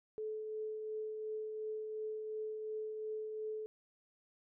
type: tone with tremolo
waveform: sine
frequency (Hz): 432.6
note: A4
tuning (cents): -29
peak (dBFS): -37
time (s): 0.18-3.66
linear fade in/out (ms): 0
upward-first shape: triangle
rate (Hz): 2.8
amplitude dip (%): 35
effects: none